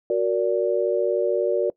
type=chord; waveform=sine; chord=Gb augmented; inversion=none; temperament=equal with one note detuned; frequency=370 / 466.2 / 579.2 Hz; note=Gb4 / Bb4 / D5; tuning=0 / 0 / -24 cents; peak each=-23 dBFS; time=0.1-1.7 s; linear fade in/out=2 ms; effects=noise-tail reverb RT60 0.1 s tail -21 dB re dry